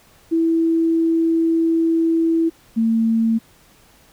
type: tone pair in turn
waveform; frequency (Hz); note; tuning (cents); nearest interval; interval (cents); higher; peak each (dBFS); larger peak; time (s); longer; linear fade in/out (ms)
sine; 328.6 / 225.9; E4 / A3; -5 / +46; tritone; 649; first; -14; neither; 0.31-2.5 / 2.76-3.39; first; 20
effects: pink hiss -52 dBFS RMS until 4.12 s